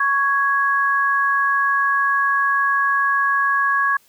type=tone pair together; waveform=sine; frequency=1114.5 / 1661.2 Hz; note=C#6 / G#6; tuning=+9 / 0 cents; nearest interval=perfect fifth; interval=691 cents; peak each=-18 dBFS; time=0-3.97 s; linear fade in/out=5 ms; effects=white hiss -56 dBFS RMS until 4.08 s